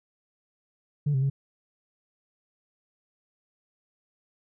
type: tone with pitch steps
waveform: sine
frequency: 145.9 / 132.8 / 137.4 Hz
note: D3 / C3 / C#3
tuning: -11 / +26 / -15 cents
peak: -20 dBFS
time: 1.06-1.3 s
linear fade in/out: 10 ms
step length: 80 ms
effects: tanh soft clip ceiling -19 dBFS